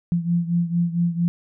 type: beating tone pair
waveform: sine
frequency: 170.5 / 174.9 Hz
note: F3 / F3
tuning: -41 / +3 cents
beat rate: 4.4 Hz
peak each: -20 / -24 dBFS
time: 0.12-1.28 s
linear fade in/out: 0 ms
effects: none